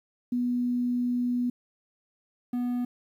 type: tone pair in turn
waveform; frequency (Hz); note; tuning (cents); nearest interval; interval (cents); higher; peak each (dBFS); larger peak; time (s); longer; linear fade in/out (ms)
sine / triangle; 245 / 245; B3 / B3; -14 / -14; unison; 0; neither; -24; neither; 0.32-1.5 / 2.53-2.85; first; 5
effects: 10-bit